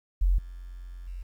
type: tone with level steps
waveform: sine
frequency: 44.4 Hz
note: F1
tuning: 29 cents sharp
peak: -19 / -38 / -34 dBFS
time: 0.21-1.23 s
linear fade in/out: 10 ms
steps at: 0.38 / 1.07 s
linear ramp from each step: 5 ms
effects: 10-bit